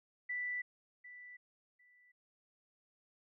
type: tone with echo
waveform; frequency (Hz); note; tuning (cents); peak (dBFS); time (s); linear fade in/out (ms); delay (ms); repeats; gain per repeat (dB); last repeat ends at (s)
sine; 1975.5; B6; 0; -36; 0.29-0.62; 10; 750; 2; -14; 2.12
effects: none